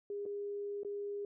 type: tone with dropouts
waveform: sine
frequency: 406.8 Hz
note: G#4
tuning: 36 cents flat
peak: -37 dBFS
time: 0.1-1.25 s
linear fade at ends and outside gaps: 2 ms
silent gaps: 0.255-0.261 / 0.833-0.848 s
effects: none